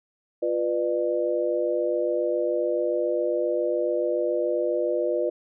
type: chord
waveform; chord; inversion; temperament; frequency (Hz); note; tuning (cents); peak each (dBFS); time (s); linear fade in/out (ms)
sine; B diminished; second; equal with one note detuned; 349.2 / 493.9 / 601.1; F4 / B4 / D5; 0 / 0 / +40; -27 / -26 / -26; 0.42-5.3; 10
effects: none